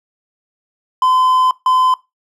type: tone bursts at uneven times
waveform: triangle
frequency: 1023 Hz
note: C6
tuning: 39 cents flat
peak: -8 dBFS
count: 2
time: 1.02-1.51 / 1.66-1.94 s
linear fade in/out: 2 ms
effects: noise-tail reverb RT60 0.2 s tail -20 dB re dry